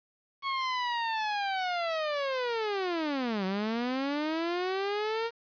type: linear two-way sweep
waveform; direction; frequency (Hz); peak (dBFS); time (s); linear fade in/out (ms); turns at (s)
sawtooth; down then up; 1108.7 to 185 to 467.6; -25; 0.42-5.31; 50; 3.45
effects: resampled to 11025 Hz + 9-bit